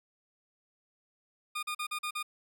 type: tone bursts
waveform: 20% pulse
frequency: 1219 Hz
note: D#6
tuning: 36 cents flat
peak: -28 dBFS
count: 6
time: 1.55-2.229 s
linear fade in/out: 10 ms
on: 79 ms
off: 41 ms
effects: none